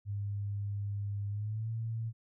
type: tone with pitch glide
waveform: sine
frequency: 101.4 to 113.16 Hz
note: G#2 to A2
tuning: -41 to +49 cents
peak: -33 dBFS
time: 0.05-2.13 s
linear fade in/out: 50 ms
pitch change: +190 cents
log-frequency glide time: 1.29-1.71 s
effects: none